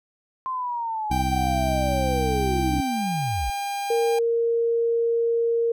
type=linear sweep; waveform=sine; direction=down; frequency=1051 to 49 Hz; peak=-25 dBFS; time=0.46-3.5 s; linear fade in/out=0 ms
type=harmonic tone; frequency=64.7 Hz; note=C2; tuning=19 cents flat; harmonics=1 / 2 / 3 / 4 / 5; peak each=-26 / -29 / -31 / -32 / -33 dBFS; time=1.1-2.81 s; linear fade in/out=10 ms
type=tone with pitch glide; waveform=45% pulse; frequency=784 to 802.8 Hz; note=G5 to G5; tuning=0 to +41 cents; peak=-26 dBFS; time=1.11-4.19 s; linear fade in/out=5 ms; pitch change=+41 cents; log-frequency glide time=2.86-3.08 s
type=tone; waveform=sine; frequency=464.4 Hz; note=A#4; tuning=7 cents flat; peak=-19 dBFS; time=3.9-5.72 s; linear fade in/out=5 ms
effects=none